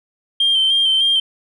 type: tone with vibrato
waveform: sine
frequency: 3155 Hz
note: G7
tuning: 10 cents sharp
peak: -11 dBFS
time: 0.4-1.2 s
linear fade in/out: 5 ms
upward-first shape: square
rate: 3.3 Hz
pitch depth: 24 cents each way
effects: tanh soft clip ceiling -9 dBFS